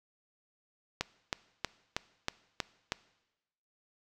click train, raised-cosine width 0.2 ms, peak -13 dBFS, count 7, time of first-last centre 1.01-2.921 s, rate 3.14 Hz, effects noise-tail reverb RT60 1.0 s tail -20 dB re dry

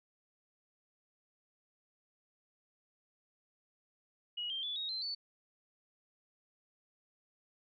sine tone with pitch steps, 2904 / 3167 / 3453 / 3766 / 4107 / 4479 Hz, F#7 / G7 / A7 / A#7 / C8 / C#8, -33 / +17 / -33 / +17 / -33 / +17 cents, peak -36 dBFS, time 4.37-5.15 s, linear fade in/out 10 ms, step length 130 ms, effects none

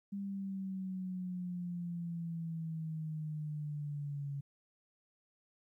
sine exponential sweep, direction down, 200 to 140 Hz, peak -37 dBFS, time 0.12-4.41 s, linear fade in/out 10 ms, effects 13-bit

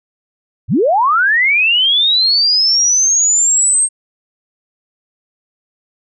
sine linear sweep, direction up, 70.2 to 8490 Hz, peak -9 dBFS, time 0.68-3.89 s, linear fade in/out 50 ms, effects none

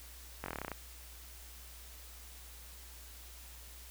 slowing click train, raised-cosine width 0.5 ms, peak -23 dBFS, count 11, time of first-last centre 0.44-0.717 s, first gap 21 ms, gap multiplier 1.06, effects added 60 Hz sine -52 dBFS peak until 3.9 s + white hiss -54 dBFS RMS until 3.9 s

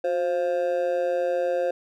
triangle tone with amplitude modulation, 527 Hz, C5, 12 cents sharp, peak -16 dBFS, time 0.04-1.71 s, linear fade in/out 5 ms, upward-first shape sine, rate 166 Hz, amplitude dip 85%, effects none

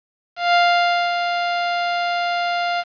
sawtooth tone with ADSR envelope, 698.5 Hz, F5, in tune, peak -8 dBFS, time 0.36-2.84 s, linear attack 180 ms, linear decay 580 ms, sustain -7 dB, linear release 44 ms, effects resampled to 11025 Hz + 7-bit

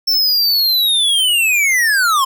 square linear sweep, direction down, 5400 to 1028 Hz, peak -12 dBFS, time 0.07-2.25 s, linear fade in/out 10 ms, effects none

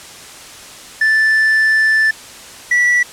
triangle tone pair in turn, 1760 / 1952.1 Hz, A6 / B6, 0 / -21 cents, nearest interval major second, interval 179 cents, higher second, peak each -8 dBFS, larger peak neither, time 1.01-2.11 / 2.71-3.03 s, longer first, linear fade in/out 5 ms, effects white hiss -35 dBFS RMS until 3.12 s + low-pass 9000 Hz 12 dB/octave

